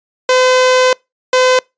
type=tone pair in turn; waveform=sawtooth; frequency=510 / 510 Hz; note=C5 / C5; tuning=-44 / -44 cents; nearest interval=unison; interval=0 cents; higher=neither; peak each=-4 dBFS; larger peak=neither; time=0.29-0.93 / 1.33-1.59 s; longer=first; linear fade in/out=2 ms; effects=noise-tail reverb RT60 0.2 s tail -25 dB re dry + resampled to 16000 Hz